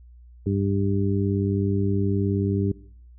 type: harmonic tone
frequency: 99 Hz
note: G2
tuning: 18 cents sharp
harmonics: 1 / 2 / 3 / 4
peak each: -23 / -26 / -28 / -29 dBFS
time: 0.46-2.72 s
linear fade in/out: 5 ms
effects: noise-tail reverb RT60 0.6 s tail -21 dB re dry + added 60 Hz sine -45 dBFS peak until 3.18 s